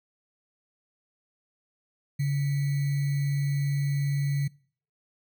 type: tone with sample-and-hold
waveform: sine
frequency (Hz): 141.3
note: C#3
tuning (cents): +34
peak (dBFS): -23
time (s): 2.19-4.48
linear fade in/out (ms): 10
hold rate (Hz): 2100
effects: noise-tail reverb RT60 0.5 s tail -24 dB re dry